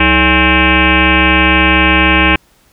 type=tone with frequency modulation; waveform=sine; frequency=1318.5 Hz; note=E6; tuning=in tune; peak=-6 dBFS; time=0-2.36 s; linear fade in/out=5 ms; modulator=250 Hz; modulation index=5.9; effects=pink hiss -51 dBFS RMS until 2.72 s